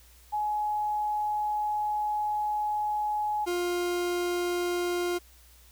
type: tone pair in turn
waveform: sine / 40% pulse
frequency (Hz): 842 / 352.5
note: G#5 / F4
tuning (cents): +24 / +16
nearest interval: octave + minor third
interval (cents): 1508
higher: first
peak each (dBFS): -26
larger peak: neither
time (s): 0.32-3.46 / 3.46-5.19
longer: first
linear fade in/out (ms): 20
effects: added 60 Hz sine -55 dBFS peak until 5.71 s + white hiss -58 dBFS RMS until 5.71 s